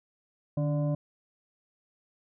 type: tone with frequency modulation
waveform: sine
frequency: 150 Hz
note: D3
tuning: 37 cents sharp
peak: -25 dBFS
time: 0.57-0.95 s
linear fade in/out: 5 ms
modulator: 437 Hz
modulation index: 0.73
effects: none